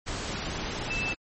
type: tone in noise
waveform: sine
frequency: 2637 Hz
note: E7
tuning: in tune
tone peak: -29 dBFS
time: 0.89-1.14 s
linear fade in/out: 20 ms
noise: pink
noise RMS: -33 dBFS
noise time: 0.06-1.15 s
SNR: +1 dB
effects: low-pass 9000 Hz 12 dB/octave + MP3 32 kbps